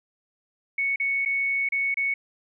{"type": "tone with dropouts", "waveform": "sine", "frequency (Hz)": 2217, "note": "C#7", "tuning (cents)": 0, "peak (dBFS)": -22, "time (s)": [0.78, 2.14], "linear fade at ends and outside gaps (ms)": 5, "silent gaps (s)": [[0.96, 0.999], [1.251, 1.258], [1.689, 1.721], [1.943, 1.97]], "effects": []}